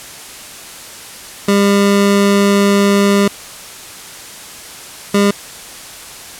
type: tone pair in turn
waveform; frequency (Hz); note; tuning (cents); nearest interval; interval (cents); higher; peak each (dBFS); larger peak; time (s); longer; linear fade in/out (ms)
25% pulse; 200.6 / 201.8; G3 / G#3; +40 / -49; unison; 11; second; -5; neither; 1.48-3.28 / 5.14-5.31; first; 5
effects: white hiss -32 dBFS RMS until 6.39 s + low-pass 11000 Hz 12 dB/octave